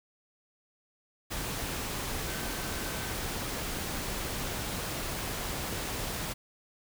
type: tone in noise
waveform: sine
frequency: 1538 Hz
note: G6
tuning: 33 cents flat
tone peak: -46 dBFS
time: 2.26-3.13 s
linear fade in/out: 20 ms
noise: pink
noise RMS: -35 dBFS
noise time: 1.3-6.34 s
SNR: -14 dB
effects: none